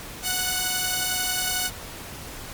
5% pulse tone pair together, 736 / 1483.1 Hz, F#5 / F#6, -9 / +4 cents, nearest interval octave, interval 1213 cents, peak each -15 dBFS, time 0.22-1.71 s, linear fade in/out 50 ms, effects pink hiss -38 dBFS RMS until 2.53 s + MP3 96 kbps

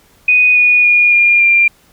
sine tone with pitch steps, 2486 / 2460 / 2435 / 2410 / 2385 Hz, D#7 / D#7 / D#7 / D7 / D7, -2 / -20 / -38 / +44 / +26 cents, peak -6 dBFS, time 0.28-1.68 s, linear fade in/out 5 ms, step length 280 ms, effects pink hiss -50 dBFS RMS until 1.92 s

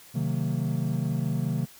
triangle chord, C half-diminished seventh, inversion none, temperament equal with one note detuned, 130.81 / 155.56 / 185 / 228.7 Hz, C3 / Eb3 / Gb3 / Bb3, 0 / 0 / 0 / -33 cents, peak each -27 / -27 / -31 / -31 dBFS, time 0.14-1.66 s, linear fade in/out 20 ms, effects white hiss -51 dBFS RMS until 1.79 s

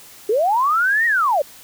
sine linear two-way sweep, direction up then down, 392 to 1907 to 525 Hz, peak -14 dBFS, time 0.29-1.42 s, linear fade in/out 5 ms, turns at 1.06 s, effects white hiss -43 dBFS RMS until 1.63 s

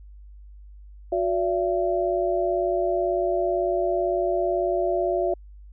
sine tone cluster, 363.4 / 577 / 675 Hz, F#4 / D5 / E5, -31 / -31 / +41 cents, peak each -25 / -27 / -24 dBFS, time 1.12-5.34 s, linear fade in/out 5 ms, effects added 50 Hz sine -42 dBFS peak until 5.72 s

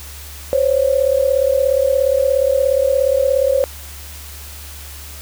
sine tone pair together, 520 / 557 Hz, C5 / C#5, -11 / +8 cents, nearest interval minor second, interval 119 cents, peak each -15 dBFS, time 0.53-3.64 s, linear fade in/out 0 ms, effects added 72 Hz sine -34 dBFS peak until 5.21 s + white hiss -36 dBFS RMS until 5.21 s

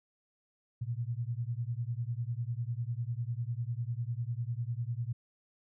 sine beating tone pair, 114.2 / 124.2 Hz, A#2 / B2, -35 / +10 cents, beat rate 10 Hz, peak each -35 / -36 dBFS, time 0.81-5.13 s, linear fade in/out 10 ms, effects none

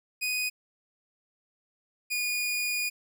sawtooth tone pair in turn, 2489 / 2448 Hz, D#7 / D#7, 0 / -29 cents, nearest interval unison, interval 29 cents, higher first, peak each -24 dBFS, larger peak neither, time 0.21-0.5 / 2.1-2.9 s, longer second, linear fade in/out 20 ms, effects none

